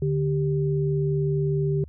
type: tone pair together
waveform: sine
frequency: 147.43 / 392 Hz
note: D3 / G4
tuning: +7 / 0 cents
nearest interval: octave + perfect fourth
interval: 1693 cents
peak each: -22 / -26 dBFS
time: 0.02-1.84 s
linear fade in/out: 2 ms
effects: added 76 Hz sine -41 dBFS peak until 1.88 s